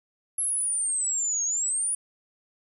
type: exponential two-way sweep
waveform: sine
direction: down then up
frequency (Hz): 11175 to 6480 to 9940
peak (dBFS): -24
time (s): 0.38-1.95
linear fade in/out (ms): 5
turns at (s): 1.44
effects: none